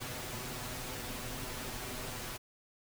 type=noise with comb filter; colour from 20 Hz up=pink; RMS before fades=-41 dBFS; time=0-2.38 s; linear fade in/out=20 ms; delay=8 ms; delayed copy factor=+0.7; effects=none